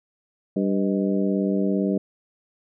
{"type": "harmonic tone with a mistuned harmonic", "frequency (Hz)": 97.7, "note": "G2", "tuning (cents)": -5, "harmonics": [2, 3, 4, 5, 6], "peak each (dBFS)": [-22, -26, -28, -30, -32], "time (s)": [0.56, 1.98], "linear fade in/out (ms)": 5, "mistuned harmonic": 6, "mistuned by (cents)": 99, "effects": []}